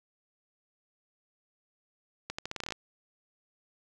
accelerating click train, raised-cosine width 0.2 ms, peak -18 dBFS, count 11, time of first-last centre 2.3-2.722 s, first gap 85 ms, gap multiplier 0.83, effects none

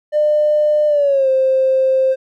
triangle tone with pitch glide, 601 to 526.2 Hz, D5 to C5, +40 to +10 cents, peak -7 dBFS, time 0.12-2.16 s, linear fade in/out 50 ms, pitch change -230 cents, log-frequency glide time 0.87-1.29 s, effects tanh soft clip ceiling -9 dBFS

